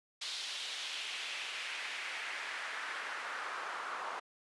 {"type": "noise with band-pass filter sweep", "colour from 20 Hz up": "pink", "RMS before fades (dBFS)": -41, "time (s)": [0.21, 4.2], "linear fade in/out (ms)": 10, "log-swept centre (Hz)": [4000, 1100], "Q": 1.9, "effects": ["high-pass 400 Hz 12 dB/octave", "resampled to 24000 Hz"]}